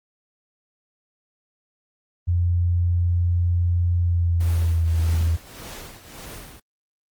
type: tone with pitch glide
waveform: sine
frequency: 87.31 to 82.41 Hz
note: F2 to E2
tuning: 0 to 0 cents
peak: -17 dBFS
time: 2.27-5.37 s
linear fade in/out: 20 ms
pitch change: -100 cents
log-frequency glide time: 3.99-4.91 s
type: noise with tremolo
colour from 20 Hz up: pink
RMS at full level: -36 dBFS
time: 4.4-6.6 s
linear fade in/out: 5 ms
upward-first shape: triangle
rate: 1.7 Hz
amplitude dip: 75%
effects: Opus 24 kbps

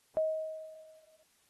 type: tone with exponential decay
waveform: sine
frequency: 631 Hz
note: D#5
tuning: 24 cents sharp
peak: -25 dBFS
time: 0.17-1.23 s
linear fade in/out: 0 ms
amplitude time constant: 230 ms
effects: white hiss -70 dBFS RMS until 1.49 s + AAC 32 kbps

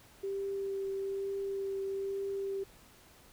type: tone with vibrato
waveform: sine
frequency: 392 Hz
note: G4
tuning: in tune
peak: -33 dBFS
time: 0.23-2.64 s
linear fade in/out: 10 ms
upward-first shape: triangle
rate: 1.1 Hz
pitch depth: 12 cents each way
effects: pink hiss -59 dBFS RMS until 3.32 s

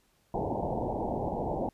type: low-pass noise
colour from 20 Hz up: white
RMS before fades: -32 dBFS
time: 0.34-1.69 s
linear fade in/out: 2 ms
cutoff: 900 Hz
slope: 96 dB/octave
effects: pink hiss -69 dBFS RMS until 1.73 s + resampled to 32000 Hz

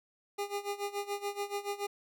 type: tone with tremolo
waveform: 25% pulse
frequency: 405.4 Hz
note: G#4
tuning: 42 cents flat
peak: -28 dBFS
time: 0.38-1.87 s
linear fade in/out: 10 ms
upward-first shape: sine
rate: 7 Hz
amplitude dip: 85%
effects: none

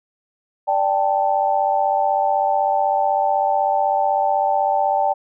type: chord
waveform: sine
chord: D suspended fourth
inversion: none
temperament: equal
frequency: 587.3 / 784 / 880 Hz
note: D5 / G5 / A5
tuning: 0 / 0 / 0 cents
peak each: -22 / -18 / -21 dBFS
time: 0.67-5.14 s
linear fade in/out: 20 ms
effects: none

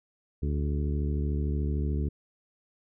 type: harmonic tone with a mistuned harmonic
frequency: 73.42 Hz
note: D2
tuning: in tune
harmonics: 1 / 2 / 3 / 4 / 5 / 6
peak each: -27 / -33 / -37 / -39 / -41 / -43 dBFS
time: 0.42-2.09 s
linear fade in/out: 10 ms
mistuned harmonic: 6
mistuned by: -39 cents
effects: none

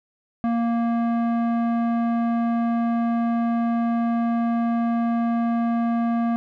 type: tone with low-pass filter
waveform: square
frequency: 233.1 Hz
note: A#3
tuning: in tune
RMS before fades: -22 dBFS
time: 0.44-6.36 s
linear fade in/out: 0 ms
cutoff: 1100 Hz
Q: 0.97
effects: none

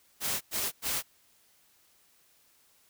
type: noise bursts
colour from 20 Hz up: white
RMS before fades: -31 dBFS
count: 3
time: 0.2-1.028 s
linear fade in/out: 50 ms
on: 210 ms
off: 99 ms
effects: white hiss -65 dBFS RMS until 2.89 s

